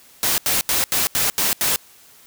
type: noise bursts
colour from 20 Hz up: white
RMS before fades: -19 dBFS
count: 7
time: 0.23-1.76 s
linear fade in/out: 0 ms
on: 150 ms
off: 80 ms
effects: white hiss -49 dBFS RMS until 2.26 s